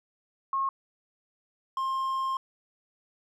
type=tone pair in turn; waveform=sine / triangle; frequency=1083 / 1061.3 Hz; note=C#6 / C6; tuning=-41 / +24 cents; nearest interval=unison; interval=35 cents; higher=first; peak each=-25 dBFS; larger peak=neither; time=0.53-0.69 / 1.77-2.37 s; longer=second; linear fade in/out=2 ms; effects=none